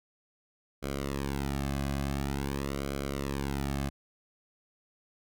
sawtooth tone with flanger, 69.3 Hz, C#2, in tune, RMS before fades -33 dBFS, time 0.82-3.9 s, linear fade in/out 20 ms, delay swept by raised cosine 1.1 to 2.2 ms, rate 0.47 Hz, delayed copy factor -0.95, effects none

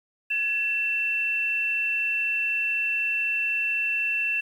sine tone pair together, 1692 / 2686 Hz, G#6 / E7, +32 / +32 cents, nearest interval minor sixth, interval 800 cents, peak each -34 / -23 dBFS, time 0.3-4.41 s, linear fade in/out 10 ms, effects 9-bit

